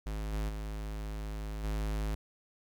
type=tone with level steps; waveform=square; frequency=52.6 Hz; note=G#1; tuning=23 cents sharp; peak=-35 / -32 / -37 / -32 dBFS; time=0.06-2.15 s; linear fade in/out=5 ms; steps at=0.32 / 0.48 / 1.63 s; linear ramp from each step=20 ms; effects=12-bit